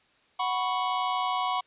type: chord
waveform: square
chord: F# suspended fourth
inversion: none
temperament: equal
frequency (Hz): 740 / 987.8 / 1108.7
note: F#5 / B5 / C#6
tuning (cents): 0 / 0 / 0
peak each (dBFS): -31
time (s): 0.39-1.61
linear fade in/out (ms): 10
effects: white hiss -64 dBFS RMS until 1.66 s + resampled to 8000 Hz